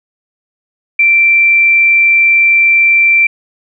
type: tone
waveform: sine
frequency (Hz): 2349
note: D7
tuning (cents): 0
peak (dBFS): -5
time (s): 0.99-3.27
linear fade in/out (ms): 5
effects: none